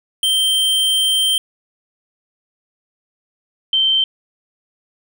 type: tone pair in turn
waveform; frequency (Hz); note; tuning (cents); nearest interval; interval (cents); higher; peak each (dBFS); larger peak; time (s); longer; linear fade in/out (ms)
square / sine; 3136 / 3116; G7 / G7; 0 / -11; unison; 11; first; -14 / -12; second; 0.23-1.38 / 3.73-4.04; first; 2
effects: none